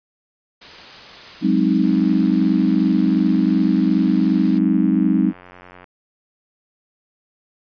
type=noise; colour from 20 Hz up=white; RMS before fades=-38 dBFS; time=0.61-4.59 s; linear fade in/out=10 ms
type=chord; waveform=sine; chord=Ab dominant seventh; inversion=third; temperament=equal; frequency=185 / 207.7 / 261.6 / 311.1 Hz; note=Gb3 / Ab3 / C4 / Eb4; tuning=0 / 0 / 0 / 0 cents; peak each=-19 dBFS; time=1.41-5.33 s; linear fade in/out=50 ms
type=click train; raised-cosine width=0.5 ms; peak=-26 dBFS; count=362; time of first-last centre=1.84-5.842 s; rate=90.2 Hz
effects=resampled to 11025 Hz